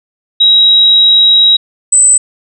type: tone pair in turn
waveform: sine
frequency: 3837 / 8042 Hz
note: A#7 / B8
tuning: +49 / +30 cents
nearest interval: octave + minor second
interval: 1281 cents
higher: second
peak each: -3 dBFS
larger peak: neither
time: 0.4-1.57 / 1.92-2.18 s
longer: first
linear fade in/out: 10 ms
effects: none